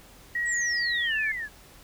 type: tone with pitch glide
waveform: sine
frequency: 1905 to 1746.9 Hz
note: A#6 to A6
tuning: +37 to -13 cents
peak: -25 dBFS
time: 0.35-1.32 s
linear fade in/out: 5 ms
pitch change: -150 cents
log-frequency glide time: 1.05-1.14 s
type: exponential sweep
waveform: sine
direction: down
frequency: 8190 to 1631 Hz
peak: -30 dBFS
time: 0.45-1.49 s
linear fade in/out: 50 ms
effects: added 45 Hz sine -55 dBFS peak until 1.83 s + pink hiss -52 dBFS RMS until 1.83 s